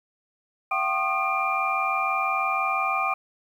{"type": "tone cluster", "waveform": "sine", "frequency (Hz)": [681, 767, 1079, 1223, 2384], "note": ["F5", "G5", "C#6", "D#6", "D7"], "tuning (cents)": [-44, -38, -47, -30, 25], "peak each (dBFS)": [-34, -28, -31, -26, -28], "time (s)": [0.71, 3.14], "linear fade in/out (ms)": 5, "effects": ["9-bit"]}